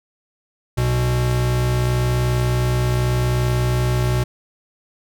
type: tone pair together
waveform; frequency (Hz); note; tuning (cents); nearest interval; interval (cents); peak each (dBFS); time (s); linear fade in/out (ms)
square; 61.74 / 122.56; B1 / B2; 0 / -13; octave; 1187; -24 / -18; 0.77-4.24; 10
effects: none